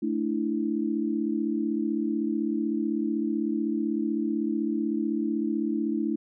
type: chord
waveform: sine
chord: A suspended fourth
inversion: none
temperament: equal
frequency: 220 / 293.7 / 329.6 Hz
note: A3 / D4 / E4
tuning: 0 / 0 / 0 cents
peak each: -29 dBFS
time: 0.02-6.16 s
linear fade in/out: 10 ms
effects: none